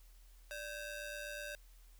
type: ring-modulated tone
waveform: sawtooth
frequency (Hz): 1068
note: C6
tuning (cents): +35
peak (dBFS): -36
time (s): 0.51-1.55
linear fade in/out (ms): 0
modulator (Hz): 480
effects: added 41 Hz sine -57 dBFS peak until 1.99 s + white hiss -69 dBFS RMS until 1.99 s